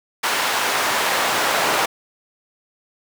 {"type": "noise with high-pass filter sweep", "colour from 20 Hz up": "brown", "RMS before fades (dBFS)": -20, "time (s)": [0.23, 1.86], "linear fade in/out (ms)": 10, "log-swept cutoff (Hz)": [1200, 760], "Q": 0.82, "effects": []}